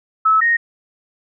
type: tone pair in turn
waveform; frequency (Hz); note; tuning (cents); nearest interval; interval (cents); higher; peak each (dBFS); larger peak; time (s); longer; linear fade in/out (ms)
sine; 1300 / 1863.1; E6 / A#6; -24 / -1; tritone; 623; second; -10 / -12; first; 0.25-0.41 / 0.41-0.57; neither; 10
effects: none